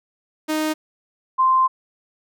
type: tone pair in turn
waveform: sawtooth / sine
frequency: 310.2 / 1043.4 Hz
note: D#4 / C6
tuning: -5 / -5 cents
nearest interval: octave + major sixth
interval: 2100 cents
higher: second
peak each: -16 / -13 dBFS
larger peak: second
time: 0.48-0.74 / 1.38-1.68 s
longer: second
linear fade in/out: 20 ms
effects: none